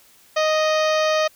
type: harmonic tone with a mistuned harmonic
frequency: 622.3 Hz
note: D#5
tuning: in tune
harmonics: 1 / 2 / 3 / 4 / 5 / 6 / 7 / 8 / 9 / 10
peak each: -18 / -24 / -28 / -30 / -32 / -34 / -35 / -36 / -37 / -38 dBFS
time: 0.36-1.28 s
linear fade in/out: 10 ms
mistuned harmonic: 8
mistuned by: -25 cents
effects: white hiss -53 dBFS RMS until 1.35 s